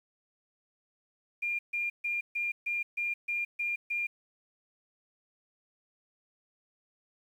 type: tone bursts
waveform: sine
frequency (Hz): 2404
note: D7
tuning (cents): +40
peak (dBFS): -29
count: 9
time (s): 1.42-4.07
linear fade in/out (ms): 10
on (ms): 170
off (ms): 140
effects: 10-bit